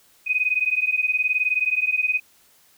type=beating tone pair; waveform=sine; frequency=2493 / 2512 Hz; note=D#7 / D#7; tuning=+3 / +16 cents; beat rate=19 Hz; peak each=-22 dBFS; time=0.26-2.2 s; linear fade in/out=20 ms; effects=white hiss -57 dBFS RMS until 2.77 s